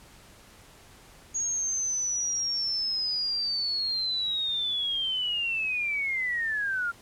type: linear sweep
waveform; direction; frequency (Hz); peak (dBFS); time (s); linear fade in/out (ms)
sine; down; 6645 to 1375; -26; 1.34-6.92; 20
effects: pink hiss -53 dBFS RMS until 7.01 s + low-pass 12000 Hz 12 dB/octave